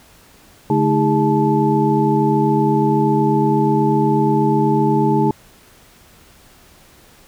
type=tone cluster; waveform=sine; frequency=144.2 / 217.3 / 317.2 / 405.4 / 870 Hz; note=D3 / A3 / D#4 / G#4 / A5; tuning=-31 / -21 / +33 / -42 / -20 cents; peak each=-19 dBFS; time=0.7-5.31 s; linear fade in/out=2 ms; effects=pink hiss -48 dBFS RMS until 7.27 s